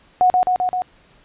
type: tone with echo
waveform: sine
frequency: 732 Hz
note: F#5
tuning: 19 cents flat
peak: -10 dBFS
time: 0.21-0.3 s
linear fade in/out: 0 ms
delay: 130 ms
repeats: 4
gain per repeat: -2 dB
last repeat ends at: 0.82 s
effects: pink hiss -53 dBFS RMS until 1.24 s + resampled to 8000 Hz